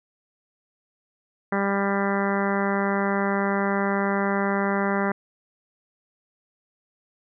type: harmonic tone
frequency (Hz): 198.3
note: G3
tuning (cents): +20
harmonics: 1 / 2 / 3 / 4 / 5 / 6 / 7 / 8 / 9 / 10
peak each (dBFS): -25 / -28 / -30 / -31 / -32 / -33 / -33 / -34 / -35 / -35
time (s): 1.52-5.12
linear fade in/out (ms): 5
effects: none